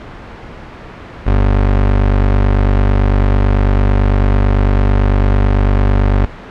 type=tone; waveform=30% pulse; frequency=49 Hz; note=G1; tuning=in tune; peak=-6 dBFS; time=1.26-6.26 s; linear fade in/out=10 ms; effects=pink hiss -31 dBFS RMS until 6.5 s + low-pass 2000 Hz 12 dB/octave